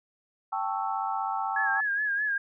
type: chord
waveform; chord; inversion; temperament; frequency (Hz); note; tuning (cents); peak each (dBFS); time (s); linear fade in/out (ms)
sine; A dominant seventh; third; equal; 784 / 880 / 1108.7 / 1318.5; G5 / A5 / C#6 / E6; 0 / 0 / 0 / 0; -31 / -32 / -36 / -34; 0.52-1.81; 10
type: tone with vibrato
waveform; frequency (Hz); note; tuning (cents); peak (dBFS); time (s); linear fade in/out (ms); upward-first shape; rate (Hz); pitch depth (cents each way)
sine; 1661.2; G#6; 0; -25; 1.56-2.38; 5; sine; 4.8; 65
effects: none